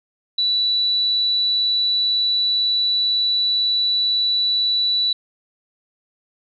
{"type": "tone", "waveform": "sine", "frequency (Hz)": 3951, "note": "B7", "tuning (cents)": 0, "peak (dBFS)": -16, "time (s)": [0.38, 5.13], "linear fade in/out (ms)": 5, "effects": []}